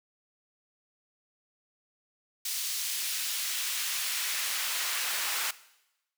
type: noise with high-pass filter sweep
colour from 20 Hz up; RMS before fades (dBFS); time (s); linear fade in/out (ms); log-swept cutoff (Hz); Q
pink; -32; 2.45-5.51; 5; 4000 to 1300; 0.77
effects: noise-tail reverb RT60 0.9 s tail -18 dB re dry